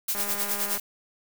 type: noise with tremolo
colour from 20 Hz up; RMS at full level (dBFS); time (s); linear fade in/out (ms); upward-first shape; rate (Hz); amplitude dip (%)
blue; -26; 0.08-0.8; 5; sine; 9.6; 65
type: click train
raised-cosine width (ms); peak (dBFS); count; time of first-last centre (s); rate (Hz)
0.5; -22; 128; 0.15-0.776; 203
effects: none